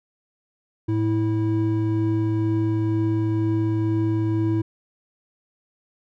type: tone pair together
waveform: triangle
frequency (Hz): 109.26 / 325.7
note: A2 / E4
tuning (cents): -12 / -21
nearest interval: octave + perfect fifth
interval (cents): 1891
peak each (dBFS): -20 / -20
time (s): 0.88-4.62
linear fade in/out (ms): 10
effects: none